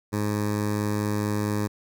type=tone with notch filter; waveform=15% pulse; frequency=104.5 Hz; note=G#2; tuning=11 cents sharp; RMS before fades=-26 dBFS; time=0.12-1.68 s; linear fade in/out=20 ms; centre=3000 Hz; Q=1.3; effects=none